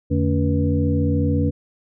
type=tone cluster; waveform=sine; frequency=87.2 / 148.6 / 222.7 / 283.6 / 485.3 Hz; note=F2 / D3 / A3 / C#4 / B4; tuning=-2 / +21 / +21 / +40 / -30 cents; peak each=-20 / -23 / -26 / -22 / -27 dBFS; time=0.1-1.51 s; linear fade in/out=20 ms; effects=none